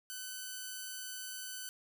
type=tone; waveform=5% pulse; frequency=1509 Hz; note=F#6; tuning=34 cents sharp; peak=-30 dBFS; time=0.1-1.69 s; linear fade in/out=0 ms; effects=none

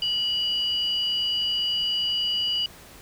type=tone pair together; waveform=sine; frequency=2937 / 4787 Hz; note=F#7 / D8; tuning=-13 / +32 cents; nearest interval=minor sixth; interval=845 cents; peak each=-23 / -31 dBFS; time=0.02-2.66 s; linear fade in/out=2 ms; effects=pink hiss -47 dBFS RMS until 3.01 s

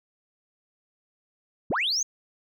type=linear sweep; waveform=sine; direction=up; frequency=62.3 to 6645 Hz; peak=-22 dBFS; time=1.7-2.03 s; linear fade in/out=5 ms; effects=tanh soft clip ceiling -19 dBFS

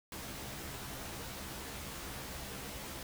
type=noise with comb filter; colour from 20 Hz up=pink; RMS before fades=-44 dBFS; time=0.12-3.03 s; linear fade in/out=2 ms; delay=15 ms; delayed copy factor=+0.75; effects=none

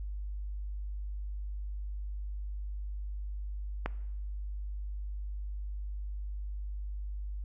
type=click; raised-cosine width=0.5 ms; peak=-17 dBFS; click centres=3.86 s; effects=noise-tail reverb RT60 0.9 s tail -19 dB re dry + added 50 Hz sine -35 dBFS peak until 7.44 s

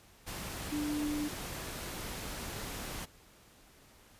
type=tone in noise; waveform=sine; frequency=297 Hz; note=D4; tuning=20 cents sharp; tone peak=-32 dBFS; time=0.71-1.29 s; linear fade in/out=20 ms; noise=pink; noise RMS=-41 dBFS; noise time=0.26-3.06 s; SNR=+6 dB; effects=pink hiss -60 dBFS RMS until 4.19 s + resampled to 32000 Hz

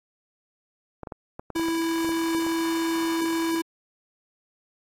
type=clicks; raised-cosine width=1 ms; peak=-21 dBFS; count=12; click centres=1.033 / 1.072 / 1.122 / 1.395 / 1.503 / 1.561 / 1.596 / 1.685 / 2.046 / 2.092 / 2.349 / 2.466 s
type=tone; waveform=square; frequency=329.6 Hz; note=E4; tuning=in tune; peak=-24 dBFS; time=1.55-3.62 s; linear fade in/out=10 ms
effects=AAC 48 kbps

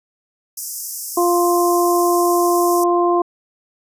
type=high-pass noise; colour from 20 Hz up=white; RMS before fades=-26 dBFS; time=0.57-2.84 s; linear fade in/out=5 ms; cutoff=5100 Hz; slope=96 dB/octave
type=harmonic tone; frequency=349.2 Hz; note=F4; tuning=in tune; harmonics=1 / 2 / 3; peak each=-15 / -19 / -19 dBFS; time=1.17-3.22 s; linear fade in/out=5 ms
effects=resampled to 32000 Hz

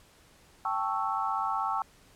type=chord; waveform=sine; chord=A dominant seventh; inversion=third; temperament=equal; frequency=784 / 880 / 1108.7 / 1318.5 Hz; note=G5 / A5 / C#6 / E6; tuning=0 / 0 / 0 / 0 cents; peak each=-33 dBFS; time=0.65-1.82 s; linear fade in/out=2 ms; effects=pink hiss -59 dBFS RMS until 2.15 s + low-pass 12000 Hz 12 dB/octave

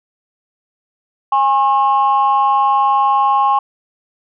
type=tone pair together; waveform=sine; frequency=819.9 / 1080 Hz; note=G#5 / C#6; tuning=-22 / -45 cents; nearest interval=perfect fourth; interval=477 cents; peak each=-12 dBFS; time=1.32-3.59 s; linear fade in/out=5 ms; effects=tanh soft clip ceiling -5 dBFS

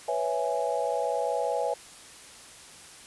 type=chord; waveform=sine; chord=C# minor seventh; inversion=third; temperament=equal; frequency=493.9 / 554.4 / 659.3 / 830.6 Hz; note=B4 / C#5 / E5 / G#5; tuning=0 / 0 / 0 / 0 cents; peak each=-31 dBFS; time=0.08-1.74 s; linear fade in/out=5 ms; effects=white hiss -48 dBFS RMS until 3.06 s + resampled to 24000 Hz

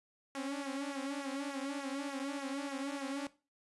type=tone with flanger; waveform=sawtooth; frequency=277.2 Hz; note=C#4; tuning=in tune; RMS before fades=-39 dBFS; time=0.35-3.27 s; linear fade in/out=0 ms; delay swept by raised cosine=0.22 to 6.12 ms; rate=3.4 Hz; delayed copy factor=-0.8; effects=noise-tail reverb RT60 0.3 s tail -17 dB re dry + resampled to 24000 Hz

